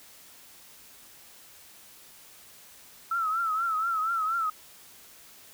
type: tone with vibrato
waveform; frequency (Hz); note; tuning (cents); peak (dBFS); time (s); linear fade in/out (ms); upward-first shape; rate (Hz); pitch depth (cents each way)
sine; 1318.5; E6; 0; -25; 3.11-4.5; 5; triangle; 4.2; 100
effects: white hiss -52 dBFS RMS until 5.53 s